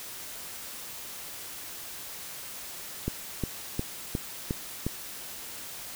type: click train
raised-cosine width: 3 ms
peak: -15 dBFS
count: 6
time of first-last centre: 3.08-4.866 s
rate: 2.8 Hz
effects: white hiss -41 dBFS RMS until 5.95 s